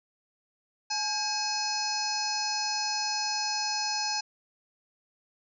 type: harmonic tone with a mistuned harmonic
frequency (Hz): 850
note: G#5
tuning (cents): +40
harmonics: 1 / 2 / 3 / 5 / 6 / 7 / 8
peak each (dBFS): -33 / -40 / -38 / -36 / -32 / -36 / -44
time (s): 0.9-4.21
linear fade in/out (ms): 10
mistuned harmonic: 2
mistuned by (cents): -96
effects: none